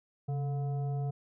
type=tone with frequency modulation; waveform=sine; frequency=137.3 Hz; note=C#3; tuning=16 cents flat; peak=-30 dBFS; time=0.28-1.11 s; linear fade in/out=10 ms; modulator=576 Hz; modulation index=0.39; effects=none